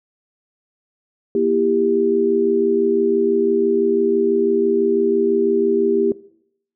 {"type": "chord", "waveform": "sine", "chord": "E diminished", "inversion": "second", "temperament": "just", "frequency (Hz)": [237.3, 329.6, 395.6], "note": ["Bb3", "E4", "G4"], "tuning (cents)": [31, 0, 16], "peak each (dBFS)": [-22, -22, -16], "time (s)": [1.35, 6.12], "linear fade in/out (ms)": 2, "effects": ["noise-tail reverb RT60 0.7 s tail -20 dB re dry"]}